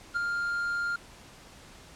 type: tone with ADSR envelope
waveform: triangle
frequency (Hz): 1401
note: F6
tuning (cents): +5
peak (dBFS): -22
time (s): 0.14-0.96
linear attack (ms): 27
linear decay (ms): 7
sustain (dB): -4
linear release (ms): 4
effects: pink hiss -51 dBFS RMS until 1.95 s + low-pass 9000 Hz 12 dB/octave